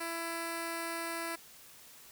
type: tone with notch filter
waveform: 5% pulse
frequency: 333.4 Hz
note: E4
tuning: 20 cents sharp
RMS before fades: -38 dBFS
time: 0-1.36 s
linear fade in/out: 10 ms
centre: 3300 Hz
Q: 1.2
effects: white hiss -55 dBFS RMS until 2.11 s

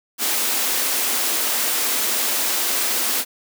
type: high-pass noise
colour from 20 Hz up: white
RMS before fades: -21 dBFS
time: 0.18-3.25 s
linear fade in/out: 50 ms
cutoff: 210 Hz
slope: 96 dB/octave
effects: none

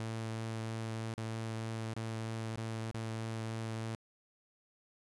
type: tone with dropouts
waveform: sawtooth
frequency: 112.1 Hz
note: A2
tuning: 33 cents sharp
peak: -33 dBFS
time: 0-3.95 s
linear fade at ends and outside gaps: 0 ms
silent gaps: 1.139-1.179 / 1.938-1.965 / 2.559-2.575 / 2.912-2.945 s
effects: resampled to 24000 Hz

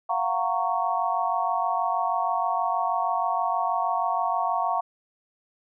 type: chord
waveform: sine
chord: Gb major seventh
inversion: third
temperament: just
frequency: 693.7 / 740 / 925 / 1110 Hz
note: F5 / Gb5 / Bb5 / Db6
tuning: -12 / 0 / -14 / +2 cents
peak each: -28 dBFS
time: 0.09-4.81 s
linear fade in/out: 10 ms
effects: none

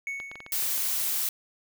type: tone with exponential decay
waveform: triangle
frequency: 2216 Hz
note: C#7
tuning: 1 cent flat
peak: -27 dBFS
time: 0.07-0.9 s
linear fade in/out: 1 ms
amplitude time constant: 180 ms
type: clicks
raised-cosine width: 0.3 ms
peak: -25 dBFS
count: 8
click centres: 0.201 / 0.315 / 0.356 / 0.404 / 0.464 / 0.625 / 0.662 / 0.777 s
type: noise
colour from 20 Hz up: blue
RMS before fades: -28 dBFS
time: 0.52-1.29 s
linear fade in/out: 2 ms
effects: none

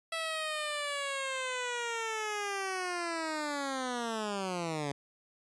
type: linear sweep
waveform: 10% pulse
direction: down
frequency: 659.3 to 138.59 Hz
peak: -25 dBFS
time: 0.12-4.92 s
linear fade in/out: 5 ms
effects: resampled to 22050 Hz

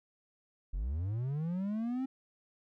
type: linear sweep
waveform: triangle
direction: up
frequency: 38.96 to 268.6 Hz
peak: -30 dBFS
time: 0.73-2.06 s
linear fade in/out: 10 ms
effects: none

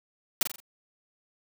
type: noise with echo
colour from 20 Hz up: white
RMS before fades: -23 dBFS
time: 0.41-0.43 s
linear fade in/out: 2 ms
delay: 43 ms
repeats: 4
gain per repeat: -7 dB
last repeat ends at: 0.602 s
effects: none

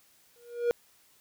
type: tone with exponential growth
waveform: triangle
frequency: 476.7 Hz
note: A#4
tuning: 39 cents sharp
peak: -18 dBFS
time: 0.36-0.71 s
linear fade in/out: 0 ms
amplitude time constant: 74 ms
effects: white hiss -63 dBFS RMS until 1.2 s

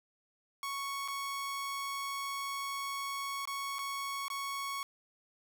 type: tone with dropouts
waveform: sawtooth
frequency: 1108.7 Hz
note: C#6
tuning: in tune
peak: -32 dBFS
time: 0.63-4.83 s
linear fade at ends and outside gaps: 1 ms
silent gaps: 1.078-1.083 / 3.454-3.474 / 3.785-3.79 / 4.282-4.301 s
effects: none

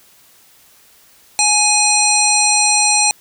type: harmonic tone with a mistuned harmonic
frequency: 834 Hz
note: G#5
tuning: 7 cents sharp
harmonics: 1 / 3 / 5 / 7 / 9 / 10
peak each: -18 / -18 / -18 / -18 / -18 / -18 dBFS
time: 1.39-3.11 s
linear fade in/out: 0 ms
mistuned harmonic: 10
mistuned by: +47 cents
effects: white hiss -49 dBFS RMS until 3.2 s

